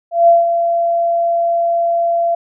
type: tone with ADSR envelope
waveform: sine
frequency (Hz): 681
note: F5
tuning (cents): -44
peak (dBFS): -4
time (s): 0.11-2.35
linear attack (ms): 170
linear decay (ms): 170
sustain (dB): -8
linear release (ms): 6
effects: none